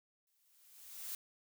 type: noise with exponential growth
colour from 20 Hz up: blue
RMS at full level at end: -41 dBFS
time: 0.27-1.15 s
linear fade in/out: 1 ms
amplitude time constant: 190 ms
effects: none